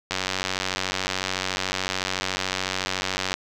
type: click train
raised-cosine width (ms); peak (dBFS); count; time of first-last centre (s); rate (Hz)
0.2; -7; 304; 0.11-3.34; 93.8
effects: none